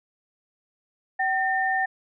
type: tone pair together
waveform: sine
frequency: 764.3 / 1812 Hz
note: G5 / A#6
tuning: -44 / -50 cents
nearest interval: octave + minor third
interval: 1494 cents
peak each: -24 dBFS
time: 1.19-1.86 s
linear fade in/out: 10 ms
effects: none